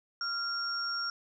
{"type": "tone pair together", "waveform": "sine", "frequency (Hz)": [1385, 5540], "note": ["F6", "F8"], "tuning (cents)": [-15, -15], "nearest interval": "2 octaves", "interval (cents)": 2400, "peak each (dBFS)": [-34, -34], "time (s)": [0.21, 1.1], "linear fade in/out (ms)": 2, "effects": []}